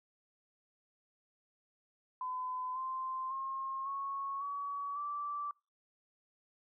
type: tone with pitch steps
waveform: sine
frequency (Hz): 1014 / 1042.5 / 1071.8 / 1101.9 / 1132.9 / 1164.8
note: B5 / C6 / C6 / C#6 / C#6 / D6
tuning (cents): +45 / -7 / +41 / -11 / +37 / -15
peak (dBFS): -36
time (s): 2.21-5.51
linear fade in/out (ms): 2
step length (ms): 550
effects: noise-tail reverb RT60 0.3 s tail -26 dB re dry